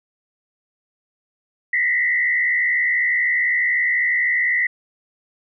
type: tone with frequency modulation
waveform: sine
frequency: 1975.5 Hz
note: B6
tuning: in tune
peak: -16 dBFS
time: 1.73-4.67 s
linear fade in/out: 5 ms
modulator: 72 Hz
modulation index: 1.2
effects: none